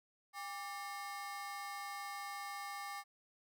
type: ring-modulated tone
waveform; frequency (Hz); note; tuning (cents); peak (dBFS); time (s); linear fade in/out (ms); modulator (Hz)
30% pulse; 987.8; B5; 0; -37; 0.33-3.04; 50; 183
effects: none